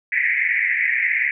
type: band-pass noise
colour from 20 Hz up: pink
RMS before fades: -20 dBFS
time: 0.12-1.31 s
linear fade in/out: 2 ms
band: 1800 to 2300 Hz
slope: 96 dB/octave
effects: none